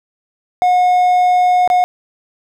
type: tone with dropouts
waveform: triangle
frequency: 724 Hz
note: F#5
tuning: 38 cents flat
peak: -7 dBFS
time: 0.62-1.84 s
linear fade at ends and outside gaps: 0 ms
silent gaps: 1.676-1.701 s
effects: none